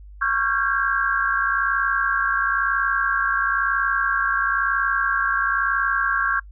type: tone cluster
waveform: sine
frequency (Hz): 1108 / 1375 / 1568 / 1629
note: C#6 / F6 / G6 / G#6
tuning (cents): -1 / -27 / 0 / -34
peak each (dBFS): -24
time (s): 0.21-6.4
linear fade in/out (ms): 10
effects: noise-tail reverb RT60 0.1 s tail -25 dB re dry + added 50 Hz sine -39 dBFS peak until 6.51 s